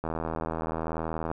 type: click train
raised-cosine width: 1 ms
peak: -17 dBFS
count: 104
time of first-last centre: 0.04-1.315 s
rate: 80.8 Hz
effects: none